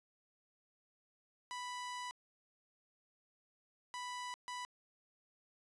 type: tone bursts at uneven times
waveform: sawtooth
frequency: 989 Hz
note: B5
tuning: 2 cents sharp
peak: -38 dBFS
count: 3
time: 1.51-2.11 / 3.94-4.34 / 4.48-4.65 s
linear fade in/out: 0 ms
effects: resampled to 22050 Hz